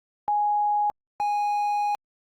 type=tone pair in turn; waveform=sine / triangle; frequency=830.6 / 826.4 Hz; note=G#5 / G#5; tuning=0 / -9 cents; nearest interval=unison; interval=9 cents; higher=first; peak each=-20 dBFS; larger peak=neither; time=0.28-0.9 / 1.2-1.95 s; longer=second; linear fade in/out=0 ms; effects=Opus 48 kbps